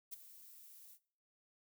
violet noise with ADSR envelope, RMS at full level -43 dBFS, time 0.11-0.99 s, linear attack 23 ms, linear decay 14 ms, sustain -15 dB, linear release 64 ms, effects noise-tail reverb RT60 0.5 s tail -20 dB re dry

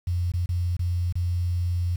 sine tone with dropouts, 88.1 Hz, F2, 16 cents sharp, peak -22 dBFS, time 0.07-1.96 s, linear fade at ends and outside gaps 5 ms, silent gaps 0.319-0.337 / 0.46-0.49 / 0.768-0.792 / 1.125-1.154 s, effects 8-bit

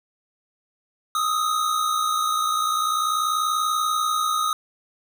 square tone pair together, 1244.5 / 1304.9 Hz, D#6 / E6, 0 / -18 cents, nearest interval minor second, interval 82 cents, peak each -22 / -29 dBFS, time 1.15-4.53 s, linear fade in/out 2 ms, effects none

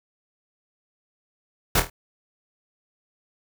pink noise with echo, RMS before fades -19 dBFS, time 1.75-1.8 s, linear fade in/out 5 ms, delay 25 ms, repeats 4, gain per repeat -7 dB, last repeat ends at 1.9 s, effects none

